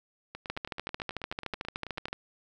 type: two click trains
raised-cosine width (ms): 0.3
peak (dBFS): -17 / -24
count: 23 / 17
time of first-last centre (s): 0.5-2.13 / 0.35-2.083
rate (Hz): 13.5 / 9.23
effects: none